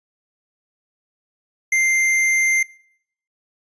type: tone with hard clipping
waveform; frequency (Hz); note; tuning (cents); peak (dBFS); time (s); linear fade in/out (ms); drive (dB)
sine; 2093; C7; 0; -16; 1.72-2.63; 5; 13
effects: noise-tail reverb RT60 0.7 s tail -24 dB re dry + resampled to 22050 Hz